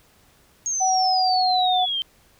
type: exponential sweep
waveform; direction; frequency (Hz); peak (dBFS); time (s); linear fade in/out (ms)
sine; down; 6600 to 3099; -22; 0.66-2.02; 0
type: tone with pitch glide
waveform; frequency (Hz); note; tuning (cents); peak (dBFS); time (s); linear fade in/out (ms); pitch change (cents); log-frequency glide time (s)
sine; 752 to 735.2; F#5 to F#5; +28 to -11; -18; 0.8-1.86; 20; -39; 1.01-1.58
effects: pink hiss -57 dBFS RMS until 2.39 s